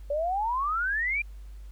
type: exponential sweep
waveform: sine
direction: up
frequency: 561 to 2427 Hz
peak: -25 dBFS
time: 0.1-1.22 s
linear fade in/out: 5 ms
effects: added 50 Hz sine -40 dBFS peak until 1.71 s + pink hiss -63 dBFS RMS until 1.71 s